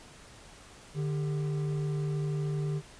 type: tone pair together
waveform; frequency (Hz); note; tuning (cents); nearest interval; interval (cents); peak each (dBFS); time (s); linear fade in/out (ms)
triangle; 149.2 / 395.1; D3 / G4; +28 / +14; octave + perfect fourth; 1686; -27 / -37; 0.94-2.82; 50
effects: pink hiss -52 dBFS RMS until 2.99 s + resampled to 22050 Hz